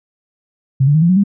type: tone with pitch steps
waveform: sine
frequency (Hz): 133.7 / 144.96 / 157.17 / 170.41 / 184.76 / 200.3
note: C3 / D3 / D#3 / F3 / F#3 / G3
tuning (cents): +38 / -22 / +18 / -42 / -2 / +38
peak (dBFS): -8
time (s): 0.8-1.238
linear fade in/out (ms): 10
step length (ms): 73
effects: none